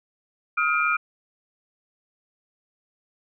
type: tone cluster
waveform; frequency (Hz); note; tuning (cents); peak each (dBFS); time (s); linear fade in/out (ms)
sine; 1268 / 1415 / 2388; D#6 / F6 / D7; +32 / +22 / +28; -24; 0.57-0.97; 10
effects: none